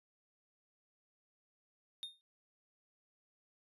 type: tone with exponential decay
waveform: triangle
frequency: 3667 Hz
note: A#7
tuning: 29 cents flat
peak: -36 dBFS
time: 2.03-2.21 s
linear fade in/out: 0 ms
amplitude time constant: 37 ms
effects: resampled to 32000 Hz